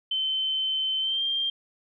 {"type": "tone with pitch glide", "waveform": "sine", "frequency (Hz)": [3076, 3184], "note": ["G7", "G7"], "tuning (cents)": [-33, 26], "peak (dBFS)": -24, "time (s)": [0.11, 1.5], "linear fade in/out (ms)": 5, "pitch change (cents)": 59, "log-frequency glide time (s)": [1, 1.22], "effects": []}